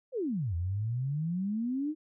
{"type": "exponential two-way sweep", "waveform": "sine", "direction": "down then up", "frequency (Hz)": [557, 82.41, 317.1], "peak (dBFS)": -29, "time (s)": [0.12, 1.95], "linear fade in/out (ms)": 50, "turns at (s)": 0.55, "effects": []}